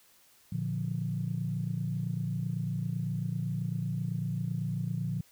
sine chord, Bb major, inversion none, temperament equal, 116.54 / 146.83 / 174.61 Hz, Bb2 / D3 / F3, 0 / 0 / 0 cents, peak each -34 dBFS, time 0.52-5.21 s, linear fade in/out 5 ms, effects tanh soft clip ceiling -20 dBFS + white hiss -62 dBFS RMS until 5.31 s

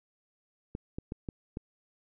clicks, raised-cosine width 3 ms, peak -23 dBFS, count 5, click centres 0.751 / 0.985 / 1.121 / 1.288 / 1.571 s, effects none

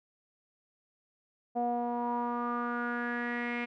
sawtooth tone with low-pass filter sweep, 240 Hz, B3, 49 cents flat, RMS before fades -33 dBFS, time 1.55-3.66 s, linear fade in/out 20 ms, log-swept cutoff 690 to 2300 Hz, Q 6.3, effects none

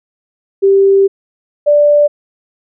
sine tone pair in turn, 392 / 587.3 Hz, G4 / D5, 0 / 0 cents, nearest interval perfect fifth, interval 700 cents, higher second, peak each -5 dBFS, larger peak neither, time 0.62-1.08 / 1.66-2.08 s, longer first, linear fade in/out 20 ms, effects none

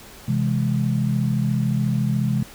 sine chord, C augmented, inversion none, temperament equal, 130.81 / 164.81 / 207.7 Hz, C3 / E3 / G#3, 0 / 0 / 0 cents, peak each -21 / -25 / -23 dBFS, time 0.28-2.43 s, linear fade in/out 5 ms, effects pink hiss -43 dBFS RMS until 2.54 s

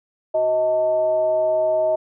sine tone with frequency modulation, 631 Hz, D#5, 24 cents sharp, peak -16 dBFS, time 0.34-1.96 s, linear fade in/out 10 ms, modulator 261 Hz, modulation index 0.37, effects none

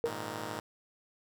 sine tone with exponential decay, 466.2 Hz, A#4, in tune, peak -23 dBFS, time 0.04-0.2 s, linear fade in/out 0 ms, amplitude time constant 34 ms
5% pulse chord, Ab suspended second, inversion none, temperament just, 103.83 / 116.8 / 155.74 Hz, Ab2 / Bb2 / Eb3, 0 / +4 / +2 cents, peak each -31 / -31 / -33 dBFS, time 0.05-0.6 s, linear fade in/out 5 ms
effects none

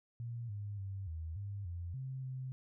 sine tone with pitch steps, 117.7 / 102.5 / 97.3 / 80.6 / 100.4 / 86.5 / 131.8 / 130 Hz, A#2 / G#2 / G2 / E2 / G2 / F2 / C3 / C3, +17 / -22 / -12 / -38 / +42 / -16 / +13 / -11 cents, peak -39 dBFS, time 0.2-2.52 s, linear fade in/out 0 ms, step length 290 ms, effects none

